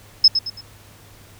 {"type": "tone with echo", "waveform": "sine", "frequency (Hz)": 5180, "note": "E8", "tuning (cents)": -31, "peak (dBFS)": -6, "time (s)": [0.24, 0.28], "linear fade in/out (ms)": 5, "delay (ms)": 110, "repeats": 3, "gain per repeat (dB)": -9, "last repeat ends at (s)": 0.61, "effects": ["added 102 Hz sine -48 dBFS peak until 1.39 s", "pink hiss -48 dBFS RMS until 1.39 s"]}